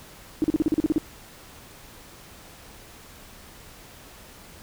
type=tone bursts; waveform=sine; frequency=311.1 Hz; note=D#4; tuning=in tune; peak=-17 dBFS; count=10; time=0.42-0.981 s; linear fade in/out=0 ms; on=21 ms; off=39 ms; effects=pink hiss -47 dBFS RMS until 4.62 s